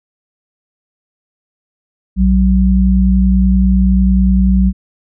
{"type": "tone pair together", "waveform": "sine", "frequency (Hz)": [59.54, 189.3], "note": ["A#1", "F#3"], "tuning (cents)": [37, 40], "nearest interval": "octave + minor sixth", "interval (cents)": 2003, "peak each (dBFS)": -10, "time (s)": [2.16, 4.73], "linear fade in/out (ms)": 50, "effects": []}